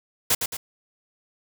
white noise with echo, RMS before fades -20 dBFS, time 0.3-0.35 s, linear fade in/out 5 ms, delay 110 ms, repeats 2, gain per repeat -6 dB, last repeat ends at 0.57 s, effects none

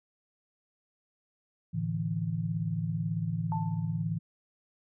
sine chord, A suspended fourth, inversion none, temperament equal, 110 / 146.83 / 164.81 Hz, A2 / D3 / E3, 0 / 0 / 0 cents, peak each -34 / -36 / -31 dBFS, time 1.73-4.19 s, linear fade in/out 20 ms
sine tone with exponential decay, 884 Hz, A5, 8 cents sharp, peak -30 dBFS, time 3.52-4.03 s, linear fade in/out 1 ms, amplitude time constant 110 ms
effects none

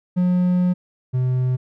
triangle tone pair in turn, 180 / 127.4 Hz, F#3 / C3, -47 / -46 cents, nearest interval tritone, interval 599 cents, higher first, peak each -13 / -15 dBFS, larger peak first, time 0.16-0.74 / 1.13-1.57 s, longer first, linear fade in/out 20 ms, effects none

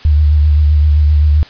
sine tone with vibrato, 75 Hz, D2, 37 cents sharp, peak -6 dBFS, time 0.05-1.43 s, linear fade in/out 0 ms, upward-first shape sine, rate 7.7 Hz, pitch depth 41 cents each way, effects white hiss -37 dBFS RMS until 1.49 s + resampled to 11025 Hz

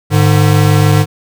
square tone pair together, 103.05 / 150 Hz, G#2 / D3, -13 / +37 cents, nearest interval tritone, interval 650 cents, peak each -10 dBFS, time 0.1-1.06 s, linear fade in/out 50 ms, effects none

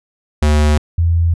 square / sine tone pair in turn, 75 / 84.18 Hz, D2 / E2, +37 / +37 cents, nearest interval major second, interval 200 cents, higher second, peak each -10 dBFS, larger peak neither, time 0.42-0.78 / 0.98-1.34 s, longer neither, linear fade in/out 5 ms, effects resampled to 24000 Hz

